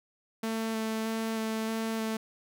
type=tone with vibrato; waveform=sawtooth; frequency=222.3 Hz; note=A3; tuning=18 cents sharp; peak=-26 dBFS; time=0.43-2.17 s; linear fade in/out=5 ms; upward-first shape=square; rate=1.6 Hz; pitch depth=10 cents each way; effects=none